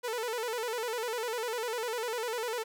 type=tone with vibrato; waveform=sawtooth; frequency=466.3 Hz; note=A#4; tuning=1 cent sharp; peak=-28 dBFS; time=0.03-2.64 s; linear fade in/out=20 ms; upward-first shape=square; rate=10 Hz; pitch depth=91 cents each way; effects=none